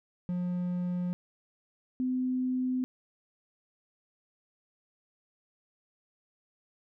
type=tone pair in turn; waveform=triangle / sine; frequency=178.3 / 255 Hz; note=F3 / C4; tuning=+36 / -44 cents; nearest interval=tritone; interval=620 cents; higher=second; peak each=-27 dBFS; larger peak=neither; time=0.29-1.13 / 2-2.84 s; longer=neither; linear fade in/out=0 ms; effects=none